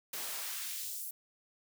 white noise with high-pass filter sweep, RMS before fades -40 dBFS, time 0.13-1.11 s, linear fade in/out 5 ms, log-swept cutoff 220 to 11000 Hz, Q 0.77, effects none

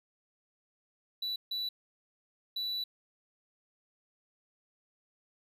triangle tone bursts at uneven times, 3953 Hz, B7, 1 cent sharp, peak -31 dBFS, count 3, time 1.22-1.36 / 1.51-1.69 / 2.56-2.84 s, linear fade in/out 5 ms, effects none

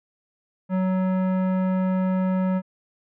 sine tone with tanh clipping, 186.6 Hz, F#3, 15 cents sharp, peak -22 dBFS, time 0.69-2.62 s, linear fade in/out 50 ms, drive 18 dB, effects low-pass 2000 Hz 12 dB/octave

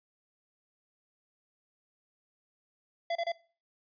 square tone bursts, 679 Hz, F5, 49 cents flat, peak -30 dBFS, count 3, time 3.1-3.32 s, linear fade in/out 5 ms, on 54 ms, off 29 ms, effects noise-tail reverb RT60 0.4 s tail -21 dB re dry + resampled to 11025 Hz

